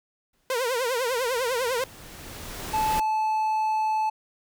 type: noise with exponential growth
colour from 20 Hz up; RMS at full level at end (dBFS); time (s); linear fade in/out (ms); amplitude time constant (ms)
pink; -30; 0.33-3; 5; 580
type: tone with vibrato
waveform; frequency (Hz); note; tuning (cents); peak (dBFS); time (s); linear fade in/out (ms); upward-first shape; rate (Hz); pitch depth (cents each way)
sawtooth; 493.9; B4; 0; -20; 0.5-1.84; 2; triangle; 10; 160
type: tone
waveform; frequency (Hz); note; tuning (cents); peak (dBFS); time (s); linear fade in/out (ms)
triangle; 869; A5; -22; -20; 2.73-4.1; 10
effects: none